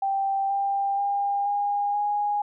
sine tone with pitch steps, 784 / 794 / 804.2 / 814.5 / 824.9 Hz, G5 / G5 / G5 / G#5 / G#5, 0 / +22 / +44 / -34 / -12 cents, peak -22 dBFS, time 0.02-2.42 s, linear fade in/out 5 ms, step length 480 ms, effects none

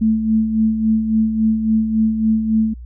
sine tone with tremolo, 220 Hz, A3, in tune, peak -11 dBFS, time 0.01-2.74 s, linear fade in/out 10 ms, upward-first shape sine, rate 3.6 Hz, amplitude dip 55%, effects added 60 Hz sine -31 dBFS peak until 2.85 s

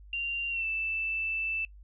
sine tone with pitch glide, 2774 to 2647 Hz, F7 to E7, -12 to +7 cents, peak -29 dBFS, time 0.13-1.65 s, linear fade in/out 2 ms, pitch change -81 cents, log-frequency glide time 0.5-0.66 s, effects noise-tail reverb RT60 0.1 s tail -22 dB re dry + added 50 Hz sine -48 dBFS peak until 1.83 s

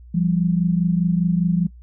sine tone pair together, 171.05 / 196 Hz, F3 / G3, -36 / 0 cents, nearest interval major second, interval 236 cents, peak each -17 / -22 dBFS, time 0.14-1.67 s, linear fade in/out 10 ms, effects noise-tail reverb RT60 0.1 s tail -20 dB re dry + added 60 Hz sine -40 dBFS peak until 1.82 s

